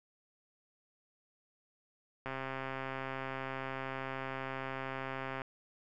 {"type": "click train", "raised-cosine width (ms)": 0.5, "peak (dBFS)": -24, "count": 421, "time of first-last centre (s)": [2.26, 5.418], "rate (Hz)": 133, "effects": []}